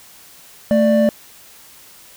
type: tone pair together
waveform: triangle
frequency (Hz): 221.3 / 590.8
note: A3 / D5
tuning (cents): +10 / +10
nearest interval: octave + perfect fourth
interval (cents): 1700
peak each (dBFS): -12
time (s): 0.71-1.09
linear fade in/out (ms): 0
effects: white hiss -44 dBFS RMS until 2.16 s